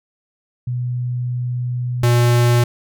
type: tone pair in turn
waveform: sine / square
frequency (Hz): 123.47 / 120.3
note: B2 / B2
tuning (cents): 0 / -45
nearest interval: unison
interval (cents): 45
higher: first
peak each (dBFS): -19 / -12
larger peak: second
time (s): 0.67-2.03 / 2.03-2.64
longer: first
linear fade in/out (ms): 5
effects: none